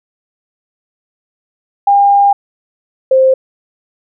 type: tone pair in turn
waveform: sine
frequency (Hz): 804 / 525.1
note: G5 / C5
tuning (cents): +44 / +6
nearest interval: perfect fifth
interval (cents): 738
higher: first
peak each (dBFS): -5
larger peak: neither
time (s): 1.87-2.33 / 3.11-3.34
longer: first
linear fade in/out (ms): 5
effects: none